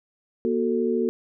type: tone cluster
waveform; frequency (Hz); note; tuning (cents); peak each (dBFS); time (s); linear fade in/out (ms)
sine; 238.2 / 370.6 / 444.2; A#3 / F#4 / A4; +38 / +3 / +16; -25; 0.45-1.09; 0
effects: none